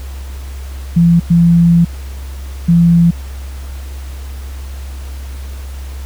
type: tone bursts at uneven times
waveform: sine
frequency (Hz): 170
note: F3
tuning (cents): -46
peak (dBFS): -5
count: 3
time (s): 0.96-1.2 / 1.3-1.85 / 2.68-3.11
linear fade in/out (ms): 10
effects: added 67 Hz sine -23 dBFS peak until 6.05 s + pink hiss -38 dBFS RMS until 6.05 s